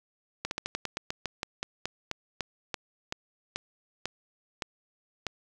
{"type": "slowing click train", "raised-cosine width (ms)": 0.2, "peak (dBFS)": -14, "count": 20, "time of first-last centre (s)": [0.45, 5.267], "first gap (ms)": 61, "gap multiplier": 1.14, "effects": []}